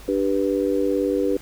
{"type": "chord", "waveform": "sine", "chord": "G major", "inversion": "second", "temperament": "just", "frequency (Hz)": [294, 392, 490], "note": ["D4", "G4", "B4"], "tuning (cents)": [2, 0, -14], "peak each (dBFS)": -23, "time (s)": [0.08, 1.37], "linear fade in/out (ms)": 5, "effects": ["added 50 Hz sine -43 dBFS peak until 1.41 s", "pink hiss -45 dBFS RMS until 1.41 s"]}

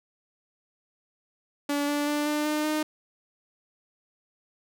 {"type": "tone with pitch steps", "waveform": "sawtooth", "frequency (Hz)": [287.6, 291.3, 295, 298.8, 302.6, 306.5], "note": ["D4", "D4", "D4", "D4", "D#4", "D#4"], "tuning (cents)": [-36, -14, 8, 30, -48, -26], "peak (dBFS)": -21, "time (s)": [1.69, 2.83], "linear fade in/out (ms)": 5, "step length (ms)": 190, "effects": []}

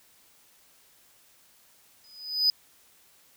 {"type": "tone with exponential growth", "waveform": "triangle", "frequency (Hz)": 4988, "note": "D#8", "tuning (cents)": 3, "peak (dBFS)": -15, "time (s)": [2.04, 2.5], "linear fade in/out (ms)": 1, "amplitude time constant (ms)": 100, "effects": ["tanh soft clip ceiling -12 dBFS", "white hiss -60 dBFS RMS until 3.36 s"]}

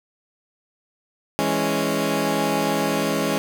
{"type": "chord", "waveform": "15% pulse", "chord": "C# minor", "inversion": "first", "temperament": "equal", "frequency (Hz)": [164.81, 207.7, 277.2], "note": ["E3", "G#3", "C#4"], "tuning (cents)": [0, 0, 0], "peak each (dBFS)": [-20, -18, -17], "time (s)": [1.39, 3.38], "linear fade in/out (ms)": 0, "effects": []}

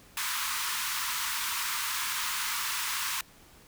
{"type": "high-pass noise", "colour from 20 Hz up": "pink", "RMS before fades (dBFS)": -32, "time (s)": [0.17, 3.21], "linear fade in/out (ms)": 2, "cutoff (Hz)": 930, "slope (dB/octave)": 96, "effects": ["pink hiss -56 dBFS RMS until 3.67 s"]}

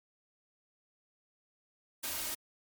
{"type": "noise with comb filter", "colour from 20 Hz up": "white", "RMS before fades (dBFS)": -37, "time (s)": [2.03, 2.35], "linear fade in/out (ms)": 10, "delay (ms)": 3.2, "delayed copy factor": 0.5, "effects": ["MP3 96 kbps"]}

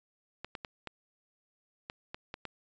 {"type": "clicks", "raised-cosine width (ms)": 0.3, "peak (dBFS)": -23, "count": 8, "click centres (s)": [0.446, 0.552, 0.648, 0.873, 1.899, 2.145, 2.341, 2.453], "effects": ["resampled to 16000 Hz"]}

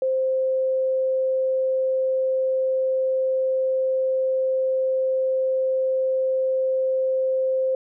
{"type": "tone", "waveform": "sine", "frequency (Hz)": 523.3, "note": "C5", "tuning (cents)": 0, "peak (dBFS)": -19, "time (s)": [0.02, 7.75], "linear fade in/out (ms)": 2, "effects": []}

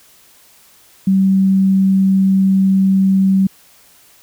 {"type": "tone", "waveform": "sine", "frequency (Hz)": 192.1, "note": "G3", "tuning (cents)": -35, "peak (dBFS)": -9, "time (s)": [1.07, 3.47], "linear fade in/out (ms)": 5, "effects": ["white hiss -48 dBFS RMS until 4.22 s"]}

